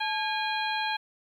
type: harmonic tone with a mistuned harmonic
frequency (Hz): 816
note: G#5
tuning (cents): -31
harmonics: 1 / 2 / 3 / 4 / 5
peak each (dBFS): -30 / -33 / -35 / -36 / -37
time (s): 0-0.97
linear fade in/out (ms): 10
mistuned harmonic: 1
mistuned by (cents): +100
effects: 10-bit